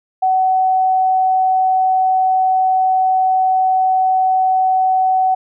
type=tone; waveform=sine; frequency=752 Hz; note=F#5; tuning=28 cents sharp; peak=-11 dBFS; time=0.22-5.35 s; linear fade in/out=10 ms; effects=none